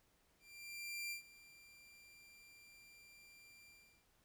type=tone with ADSR envelope; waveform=sawtooth; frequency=2372 Hz; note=D7; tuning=17 cents sharp; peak=-38 dBFS; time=0.39-4.06 s; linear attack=720 ms; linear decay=110 ms; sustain=-19 dB; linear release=380 ms; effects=pink hiss -75 dBFS RMS until 4.24 s